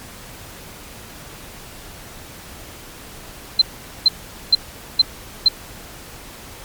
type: tone bursts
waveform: sine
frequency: 4102 Hz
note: C8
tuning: 35 cents flat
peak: -7 dBFS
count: 5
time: 3.59-5.485 s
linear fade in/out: 5 ms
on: 27 ms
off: 440 ms
effects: pink hiss -38 dBFS RMS until 6.64 s + MP3 96 kbps